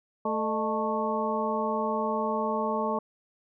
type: harmonic tone with a mistuned harmonic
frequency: 220 Hz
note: A3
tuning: in tune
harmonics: 1 / 2 / 3 / 4 / 5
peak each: -32 / -32 / -32 / -32 / -32 dBFS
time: 0.25-2.99 s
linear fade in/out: 5 ms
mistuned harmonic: 3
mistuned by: -120 cents
effects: none